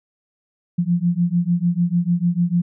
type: beating tone pair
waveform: sine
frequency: 170.7 / 177.4 Hz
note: F3 / F3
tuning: -39 / +27 cents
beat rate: 6.7 Hz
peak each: -19 dBFS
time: 0.78-2.62 s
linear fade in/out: 10 ms
effects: none